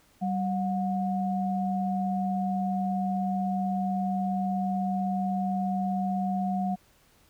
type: tone pair together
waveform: sine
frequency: 192.2 / 724.1 Hz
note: G3 / F#5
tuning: -34 / -38 cents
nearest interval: octave + major seventh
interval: 2296 cents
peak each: -27 / -30 dBFS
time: 0.21-6.76 s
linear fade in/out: 20 ms
effects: pink hiss -62 dBFS RMS until 7.29 s